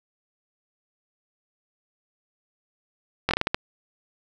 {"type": "slowing click train", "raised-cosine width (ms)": 0.3, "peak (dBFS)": -5, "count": 7, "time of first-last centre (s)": [3.29, 3.545], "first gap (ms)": 20, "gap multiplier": 1.3, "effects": []}